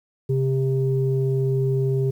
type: tone pair together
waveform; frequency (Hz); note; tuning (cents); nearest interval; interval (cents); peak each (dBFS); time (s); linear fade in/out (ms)
sine; 133.19 / 398.1; C3 / G4; +31 / +27; octave + perfect fifth; 1896; -19 / -23; 0.29-2.11; 10
effects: tanh soft clip ceiling -11 dBFS + 9-bit